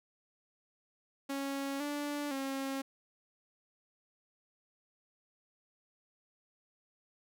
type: tone with pitch steps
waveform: sawtooth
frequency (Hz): 275.8 / 291 / 270.7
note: C#4 / D4 / C#4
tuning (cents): -9 / -16 / -41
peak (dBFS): -31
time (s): 1.29-2.82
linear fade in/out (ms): 10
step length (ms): 510
effects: none

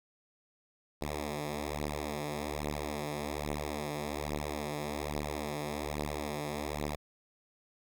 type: beating tone pair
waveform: 5% pulse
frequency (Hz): 73.42 / 74.62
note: D2 / D2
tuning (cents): 0 / +28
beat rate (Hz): 1.2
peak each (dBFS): -28 / -25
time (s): 1.01-6.96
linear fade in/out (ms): 10
effects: none

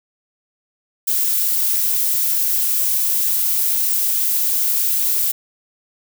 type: noise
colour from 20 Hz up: violet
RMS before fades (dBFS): -18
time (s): 1.07-5.32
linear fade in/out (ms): 10
effects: none

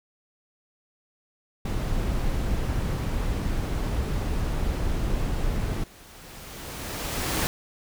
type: noise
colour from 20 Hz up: brown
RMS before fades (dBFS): -26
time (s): 1.65-5.84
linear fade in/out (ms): 5
type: noise with exponential growth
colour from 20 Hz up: pink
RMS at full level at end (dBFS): -25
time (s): 4.98-7.47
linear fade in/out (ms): 0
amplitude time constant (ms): 540
effects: none

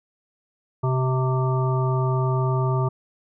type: harmonic tone with a mistuned harmonic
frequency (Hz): 130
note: C3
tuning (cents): -11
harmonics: 1 / 3 / 5 / 7 / 9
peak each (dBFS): -20 / -28 / -32 / -31 / -31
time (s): 0.83-2.89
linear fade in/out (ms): 10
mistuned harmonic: 3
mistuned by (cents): -17
effects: none

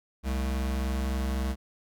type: tone pair together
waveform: square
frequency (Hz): 65 / 218.6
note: C2 / A3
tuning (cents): -11 / -11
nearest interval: octave + major sixth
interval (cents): 2100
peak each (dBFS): -28 / -38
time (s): 0.23-1.56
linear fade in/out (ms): 50
effects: none

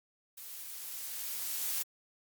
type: noise with level ramp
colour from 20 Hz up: blue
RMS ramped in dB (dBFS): -47 to -33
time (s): 0.37-1.83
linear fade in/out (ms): 10
effects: Opus 48 kbps

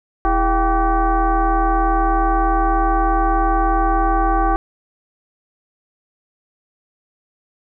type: tone with frequency modulation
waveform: sine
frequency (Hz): 410.9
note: G#4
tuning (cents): -18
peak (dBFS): -13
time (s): 0.25-4.56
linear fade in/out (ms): 0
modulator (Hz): 371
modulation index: 2.1
effects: none

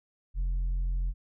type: tone with tanh clipping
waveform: sine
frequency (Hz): 43.65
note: F1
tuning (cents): 0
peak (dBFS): -27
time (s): 0.34-1.14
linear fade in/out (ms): 50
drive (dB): 3
effects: none

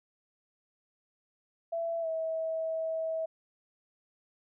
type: tone with pitch glide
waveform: sine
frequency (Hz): 668 to 646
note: E5 to E5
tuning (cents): +23 to -35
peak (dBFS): -30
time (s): 1.72-3.26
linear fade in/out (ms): 10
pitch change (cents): -58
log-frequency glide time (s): 2.01-2.07
effects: none

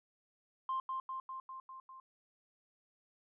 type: tone with echo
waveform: sine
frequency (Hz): 1052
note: C6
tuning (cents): +9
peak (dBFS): -32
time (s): 0.69-0.8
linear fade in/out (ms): 2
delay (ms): 200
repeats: 6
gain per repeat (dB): -3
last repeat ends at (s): 2
effects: tanh soft clip ceiling -30 dBFS

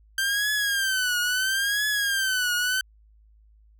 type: tone with vibrato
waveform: sawtooth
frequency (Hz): 1568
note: G6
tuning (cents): 0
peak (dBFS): -19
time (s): 0.18-2.81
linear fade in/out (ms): 2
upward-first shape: triangle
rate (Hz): 0.74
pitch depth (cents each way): 150
effects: added 53 Hz sine -53 dBFS peak until 3.79 s

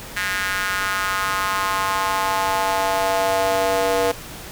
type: tone with high-pass filter sweep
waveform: square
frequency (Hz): 96.2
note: G2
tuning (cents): -32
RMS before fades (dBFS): -21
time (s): 0.16-4.12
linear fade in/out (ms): 10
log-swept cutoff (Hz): 1700 to 530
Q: 3.1
effects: pink hiss -36 dBFS RMS until 4.51 s

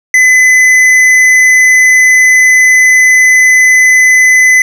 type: tone with tanh clipping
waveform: triangle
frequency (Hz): 2018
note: B6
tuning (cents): +37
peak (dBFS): -4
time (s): 0.14-4.62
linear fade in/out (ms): 2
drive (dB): 14
effects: none

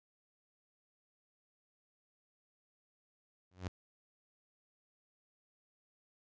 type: tone with exponential growth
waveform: sawtooth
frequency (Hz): 91.4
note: F#2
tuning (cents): -21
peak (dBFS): -31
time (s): 3.51-3.68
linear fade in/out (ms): 5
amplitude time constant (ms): 36
effects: resampled to 16000 Hz

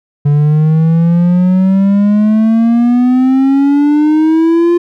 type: exponential sweep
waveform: triangle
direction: up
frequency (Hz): 143.7 to 349.2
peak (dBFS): -4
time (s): 0.25-4.78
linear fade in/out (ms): 10
effects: none

